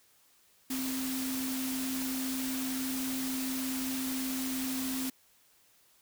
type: tone in noise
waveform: sine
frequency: 261.6 Hz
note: C4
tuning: in tune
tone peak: -33 dBFS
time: 0.7-5.1 s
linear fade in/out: 5 ms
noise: white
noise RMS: -38 dBFS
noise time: 0.7-5.1 s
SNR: +2 dB
effects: white hiss -65 dBFS RMS until 6.01 s